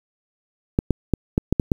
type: clicks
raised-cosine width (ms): 3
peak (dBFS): -4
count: 7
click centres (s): 0.789 / 0.907 / 1.137 / 1.379 / 1.526 / 1.598 / 1.718
effects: 7-bit